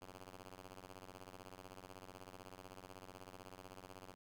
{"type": "ring-modulated tone", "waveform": "5% pulse", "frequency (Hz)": 93, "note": "F#2", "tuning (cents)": 9, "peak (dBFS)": -39, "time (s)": [0.01, 4.15], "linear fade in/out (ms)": 10, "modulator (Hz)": 194, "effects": []}